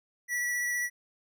square tone with vibrato, 1947 Hz, B6, 25 cents flat, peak -29 dBFS, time 0.28-0.9 s, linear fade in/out 50 ms, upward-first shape sine, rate 15 Hz, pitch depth 10 cents each way, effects none

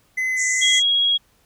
triangle tone with vibrato, 2029 Hz, B6, 46 cents sharp, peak -18 dBFS, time 0.17-0.8 s, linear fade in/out 10 ms, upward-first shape triangle, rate 2.5 Hz, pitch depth 10 cents each way
white band-pass noise, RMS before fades -25 dBFS, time 0.36-0.83 s, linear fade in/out 50 ms, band 6000 to 7800 Hz, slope 96 dB/octave
sine tone, 3305 Hz, G#7, 9 cents flat, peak -15 dBFS, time 0.61-1.18 s, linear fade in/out 20 ms
effects pink hiss -60 dBFS RMS until 1.45 s

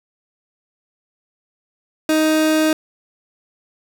30% pulse tone, 312.4 Hz, D#4, 7 cents sharp, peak -11 dBFS, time 2.09-2.73 s, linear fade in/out 2 ms, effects none

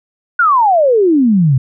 sine exponential sweep, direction down, 1480 to 123.47 Hz, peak -7 dBFS, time 0.39-1.58 s, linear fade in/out 5 ms, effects none

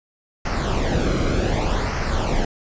brown noise with flanger, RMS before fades -21 dBFS, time 0.45-2.45 s, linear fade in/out 5 ms, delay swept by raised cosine 0.27 to 1.13 ms, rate 0.66 Hz, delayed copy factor -0.6, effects resampled to 16000 Hz

